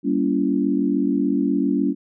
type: chord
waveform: sine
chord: G diminished seventh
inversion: none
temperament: just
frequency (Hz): 196 / 235.2 / 282.2 / 338.7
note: G3 / Bb3 / Db4 / Fb4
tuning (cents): 0 / +16 / +31 / +47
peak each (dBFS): -24 / -24 / -20 / -26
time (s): 0.03-1.95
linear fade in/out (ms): 50
effects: none